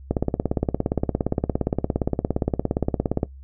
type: click train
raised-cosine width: 2 ms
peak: -7 dBFS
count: 55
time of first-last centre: 0.11-3.231 s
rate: 17.3 Hz
effects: noise-tail reverb RT60 0.1 s tail -18 dB re dry + added 67 Hz sine -39 dBFS peak until 3.43 s